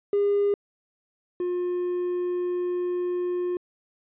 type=tone pair in turn; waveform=triangle; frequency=405.4 / 356.4 Hz; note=G#4 / F4; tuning=-42 / +35 cents; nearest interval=major second; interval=223 cents; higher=first; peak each=-16 / -22 dBFS; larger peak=first; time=0.13-0.54 / 1.4-3.57 s; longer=second; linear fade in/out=2 ms; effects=tanh soft clip ceiling -16 dBFS + resampled to 8000 Hz

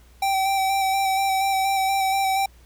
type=tone with vibrato; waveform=square; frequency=775 Hz; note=G5; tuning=20 cents flat; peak=-20 dBFS; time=0.22-2.46 s; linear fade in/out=5 ms; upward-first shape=square; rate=4.2 Hz; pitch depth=18 cents each way; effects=added 60 Hz sine -49 dBFS peak until 2.65 s + pink hiss -57 dBFS RMS until 2.65 s

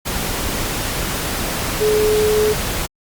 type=tone in noise; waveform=sine; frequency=426.4 Hz; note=G#4; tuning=46 cents sharp; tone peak=-13 dBFS; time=1.8-2.54 s; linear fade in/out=20 ms; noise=pink; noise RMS=-22 dBFS; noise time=0.05-2.87 s; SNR=+6 dB; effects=Opus 48 kbps

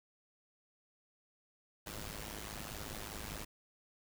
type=noise with amplitude modulation; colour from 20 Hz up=pink; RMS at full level=-41 dBFS; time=1.86-3.45 s; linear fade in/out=10 ms; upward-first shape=sine; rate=105 Hz; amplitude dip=85%; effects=none

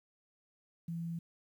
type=tone with quantisation; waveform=sine; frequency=167.6 Hz; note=E3; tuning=29 cents sharp; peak=-36 dBFS; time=0.88-1.19 s; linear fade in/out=5 ms; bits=11; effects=none

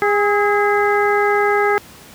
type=harmonic tone with a mistuned harmonic; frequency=409.6 Hz; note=G#4; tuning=24 cents flat; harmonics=1 / 2 / 3 / 4 / 5; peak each=-16 / -19 / -21 / -22 / -23 dBFS; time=0.02-1.78 s; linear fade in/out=0 ms; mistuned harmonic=3; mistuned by=+56 cents; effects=pink hiss -41 dBFS RMS until 2.14 s + high-pass 80 Hz 12 dB/octave

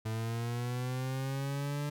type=linear sweep; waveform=40% pulse; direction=up; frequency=109.7 to 147.2 Hz; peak=-32 dBFS; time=0.05-1.9 s; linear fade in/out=10 ms; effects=none

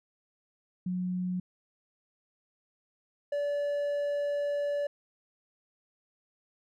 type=tone pair in turn; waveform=sine / triangle; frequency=181.7 / 576.9 Hz; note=F#3 / D5; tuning=-31 / -31 cents; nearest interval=octave + minor sixth; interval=2000 cents; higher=second; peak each=-29 / -26 dBFS; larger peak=second; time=0.86-1.4 / 3.32-4.87 s; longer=second; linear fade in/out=5 ms; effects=none

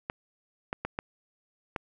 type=clicks; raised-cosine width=0.5 ms; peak=-16 dBFS; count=5; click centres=0.099 / 0.729 / 0.85 / 0.989 / 1.762 s; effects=none

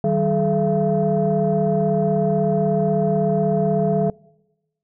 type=tone cluster; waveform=sine; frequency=157.1 / 193.3 / 428.1 / 677 Hz; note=D#3 / G3 / A4 / E5; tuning=+17 / -24 / -47 / +46 cents; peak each=-21 dBFS; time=0.04-4.1 s; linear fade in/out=2 ms; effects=noise-tail reverb RT60 1.0 s tail -25 dB re dry + tanh soft clip ceiling -9 dBFS

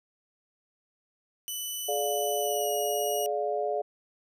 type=tone with pitch glide; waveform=10% pulse; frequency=2984 to 2892 Hz; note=F#7 to F#7; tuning=+14 to -40 cents; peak=-25 dBFS; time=1.48-3.26 s; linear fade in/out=0 ms; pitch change=-54 cents; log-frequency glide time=2.4-2.7 s
type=chord; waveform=sine; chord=D diminished; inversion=second; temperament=just; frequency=422.9 / 587.3 / 704.8 Hz; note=Ab4 / D5 / F5; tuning=+31 / 0 / +16 cents; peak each=-31 dBFS; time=1.88-3.82 s; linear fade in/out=10 ms
effects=none

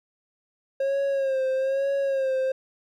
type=tone with vibrato; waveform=triangle; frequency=539 Hz; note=C#5; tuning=49 cents flat; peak=-20 dBFS; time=0.8-2.52 s; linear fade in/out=5 ms; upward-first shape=sine; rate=1.1 Hz; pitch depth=50 cents each way; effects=none

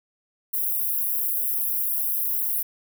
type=high-pass noise; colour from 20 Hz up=white; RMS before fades=-25 dBFS; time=0.53-2.63 s; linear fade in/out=10 ms; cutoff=11000 Hz; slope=48 dB/octave; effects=none

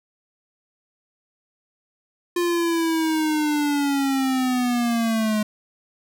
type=linear sweep; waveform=square; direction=down; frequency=351.5 to 210.9 Hz; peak=-20 dBFS; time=2.36-5.43 s; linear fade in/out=5 ms; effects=none

